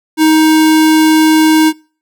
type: tone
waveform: square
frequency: 314.1 Hz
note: D#4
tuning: 16 cents sharp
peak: -6 dBFS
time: 0.17-1.73 s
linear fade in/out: 50 ms
effects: noise-tail reverb RT60 0.4 s tail -24 dB re dry